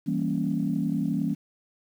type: chord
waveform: sine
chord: E diminished seventh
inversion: none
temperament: equal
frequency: 164.81 / 196 / 233.1 / 277.2 Hz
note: E3 / G3 / Bb3 / Db4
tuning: 0 / 0 / 0 / 0 cents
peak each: -29 dBFS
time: 0.06-1.35 s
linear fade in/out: 20 ms
effects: tanh soft clip ceiling -14 dBFS + 9-bit